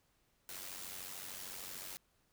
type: noise with amplitude modulation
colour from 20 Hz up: white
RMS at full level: -44 dBFS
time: 0.49-1.97 s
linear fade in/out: 0 ms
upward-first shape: sine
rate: 93.4 Hz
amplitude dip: 60%
effects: pink hiss -75 dBFS RMS until 2.32 s